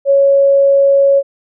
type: tone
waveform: sine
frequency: 554.4 Hz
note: C#5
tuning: in tune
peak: -6 dBFS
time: 0.05-1.23 s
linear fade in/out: 50 ms
effects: none

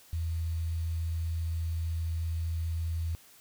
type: tone with quantisation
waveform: sine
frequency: 82.41 Hz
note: E2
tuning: in tune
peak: -29 dBFS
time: 0.13-3.15 s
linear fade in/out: 0 ms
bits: 9
effects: white hiss -57 dBFS RMS until 3.4 s

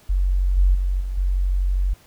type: tone with level steps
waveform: sine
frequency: 46.25 Hz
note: F#1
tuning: in tune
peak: -16 / -12 / -18 / -23 / -17 dBFS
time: 0.09-1.94 s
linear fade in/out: 10 ms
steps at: 0.57 / 0.74 / 1 / 1.17 s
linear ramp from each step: 10 ms
effects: pink hiss -53 dBFS RMS until 2.06 s

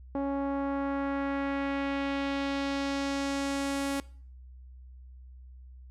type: tone with low-pass filter sweep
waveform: sawtooth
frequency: 277.4 Hz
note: C#4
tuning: 1 cent sharp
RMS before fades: -31 dBFS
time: 0.15-4 s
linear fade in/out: 0 ms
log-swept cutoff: 800 to 11000 Hz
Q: 1.2
effects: noise-tail reverb RT60 0.5 s tail -21 dB re dry + added 63 Hz sine -46 dBFS peak until 5.9 s

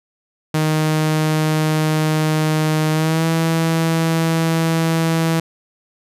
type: tone with pitch glide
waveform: sawtooth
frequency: 155.56 to 163.39 Hz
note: D#3 to E3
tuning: 0 to -15 cents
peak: -11 dBFS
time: 0.54-5.4 s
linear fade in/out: 5 ms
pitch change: +85 cents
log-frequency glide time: 2.92-3.26 s
effects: resampled to 32000 Hz

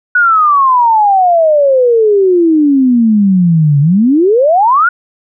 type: exponential two-way sweep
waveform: sine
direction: down then up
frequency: 1480 to 139.2 to 1480 Hz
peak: -5 dBFS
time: 0.15-4.89 s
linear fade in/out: 5 ms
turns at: 3.8 s
effects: none

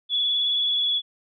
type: tone with vibrato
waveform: sine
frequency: 3404 Hz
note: G#7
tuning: 42 cents sharp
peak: -20 dBFS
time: 0.09-1.02 s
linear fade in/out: 50 ms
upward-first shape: triangle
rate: 19 Hz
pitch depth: 33 cents each way
effects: none

